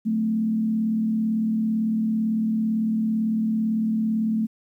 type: tone with frequency modulation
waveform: sine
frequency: 220 Hz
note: A3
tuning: in tune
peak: -20 dBFS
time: 0.05-4.47 s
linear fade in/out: 20 ms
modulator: 37.9 Hz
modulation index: 0.42
effects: 10-bit